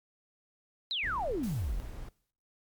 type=exponential sweep; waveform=sine; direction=down; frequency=4186 to 34.65 Hz; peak=-30 dBFS; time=0.91-1.8 s; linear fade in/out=0 ms
type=noise; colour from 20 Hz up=brown; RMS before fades=-42 dBFS; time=1.03-2.09 s; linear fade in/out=5 ms
type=noise with exponential decay; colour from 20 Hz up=white; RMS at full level=-47 dBFS; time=1.43-2.31 s; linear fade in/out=5 ms; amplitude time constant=190 ms
effects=noise-tail reverb RT60 0.5 s tail -23 dB re dry + MP3 96 kbps